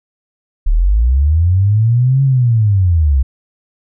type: linear two-way sweep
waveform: sine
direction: up then down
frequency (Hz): 33.69 to 138 to 62.8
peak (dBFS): -8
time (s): 0.66-3.23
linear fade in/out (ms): 10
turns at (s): 2.23
effects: none